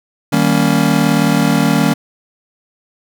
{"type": "chord", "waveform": "square", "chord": "Eb dominant seventh", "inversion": "none", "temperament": "just", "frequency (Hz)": [155.56, 194.45, 233.3, 280], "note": ["Eb3", "G3", "Bb3", "Db4"], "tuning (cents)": [0, -14, 2, 18], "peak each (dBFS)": -17, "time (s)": [0.32, 1.94], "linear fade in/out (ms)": 10, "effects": []}